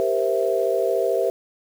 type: chord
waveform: sine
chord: C dominant seventh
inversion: second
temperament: equal with one note detuned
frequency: 392 / 469.7 / 523.3 / 659.3 Hz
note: G4 / Bb4 / C5 / E5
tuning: 0 / +13 / 0 / 0 cents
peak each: -24 dBFS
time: 0-1.3 s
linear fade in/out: 0 ms
effects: 7-bit